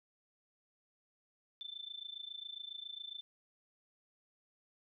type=tone with amplitude modulation; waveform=sine; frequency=3538 Hz; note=A7; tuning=9 cents sharp; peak=-40 dBFS; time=1.61-3.21 s; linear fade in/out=0 ms; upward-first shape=sine; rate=27.3 Hz; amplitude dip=90%; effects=none